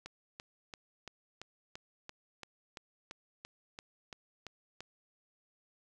click train, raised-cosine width 0.2 ms, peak -27 dBFS, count 15, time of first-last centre 0.06-4.806 s, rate 2.95 Hz, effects none

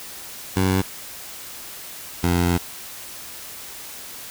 15% pulse tone pair in turn, 94.3 / 87.11 Hz, F#2 / F2, +33 / -4 cents, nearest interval minor second, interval 137 cents, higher first, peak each -11 dBFS, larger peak neither, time 0.56-0.82 / 2.23-2.58 s, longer second, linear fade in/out 10 ms, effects white hiss -37 dBFS RMS until 4.3 s

